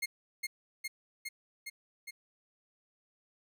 sawtooth tone with echo, 2139 Hz, C7, 38 cents sharp, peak -28 dBFS, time 0.02-0.06 s, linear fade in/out 10 ms, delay 410 ms, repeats 5, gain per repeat -2 dB, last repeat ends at 2.11 s, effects none

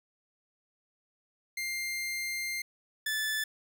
sawtooth tone pair in turn, 2100 / 1743.1 Hz, C7 / A6, +6 / -17 cents, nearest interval minor third, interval 323 cents, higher first, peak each -29 / -26 dBFS, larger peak second, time 1.57-2.62 / 3.06-3.44 s, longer first, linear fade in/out 5 ms, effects none

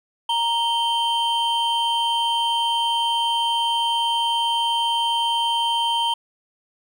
triangle tone pair together, 932.3 / 3125 Hz, A#5 / G7, 0 / -6 cents, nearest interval octave + major sixth, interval 2094 cents, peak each -19 / -21 dBFS, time 0.29-6.14 s, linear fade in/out 5 ms, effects none

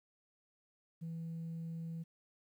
sine tone, 164.81 Hz, E3, in tune, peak -38 dBFS, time 1.01-2.04 s, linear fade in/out 20 ms, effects tanh soft clip ceiling -38 dBFS + 12-bit

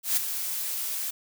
blue noise with ADSR envelope, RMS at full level -22 dBFS, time 0.03-1.11 s, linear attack 140 ms, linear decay 10 ms, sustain -9 dB, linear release 11 ms, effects none

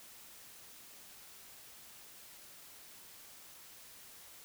silence, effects white hiss -55 dBFS RMS until 4.44 s

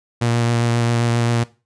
sawtooth tone with vibrato, 117.9 Hz, A#2, 20 cents sharp, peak -12 dBFS, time 0.21-1.44 s, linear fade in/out 10 ms, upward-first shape triangle, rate 7.5 Hz, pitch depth 19 cents each way, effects noise-tail reverb RT60 0.3 s tail -18 dB re dry + resampled to 22050 Hz

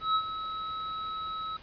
square tone with ADSR envelope, 1290 Hz, E6, 38 cents flat, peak -23 dBFS, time 0-1.57 s, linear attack 150 ms, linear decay 70 ms, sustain -11 dB, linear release 6 ms, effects pink hiss -52 dBFS RMS until 1.62 s + resampled to 11025 Hz

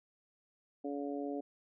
harmonic tone, 142.2 Hz, C#3, 45 cents sharp, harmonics 2 / 3 / 4 / 5, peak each -38 / -42 / -44 / -46 dBFS, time 0.84-1.41 s, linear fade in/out 10 ms, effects none

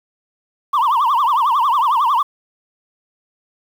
sine tone with vibrato, 1043 Hz, C6, 6 cents flat, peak -10 dBFS, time 0.73-2.23 s, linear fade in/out 10 ms, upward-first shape triangle, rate 11 Hz, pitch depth 280 cents each way, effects tanh soft clip ceiling -11 dBFS + 7-bit

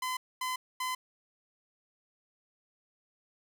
sawtooth tone bursts, 1020 Hz, C6, 44 cents flat, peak -28 dBFS, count 3, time 0.02-0.95 s, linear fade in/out 5 ms, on 150 ms, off 240 ms, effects none

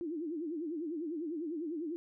sine tone with vibrato, 321.2 Hz, E4, 45 cents flat, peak -35 dBFS, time 0.01-1.96 s, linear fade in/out 0 ms, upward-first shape sine, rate 10 Hz, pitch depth 170 cents each way, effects none

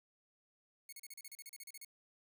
5% pulse tone bursts, 2195 Hz, C#7, 18 cents flat, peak -38 dBFS, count 14, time 0.89-1.848 s, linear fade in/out 2 ms, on 35 ms, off 36 ms, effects none

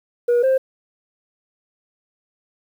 sine tone pair in turn, 480.8 / 526.9 Hz, B4 / C5, -46 / +12 cents, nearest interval major second, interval 158 cents, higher second, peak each -11 dBFS, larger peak neither, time 0.28-0.43 / 0.43-0.58 s, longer neither, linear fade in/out 10 ms, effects tanh soft clip ceiling -12 dBFS + 8-bit

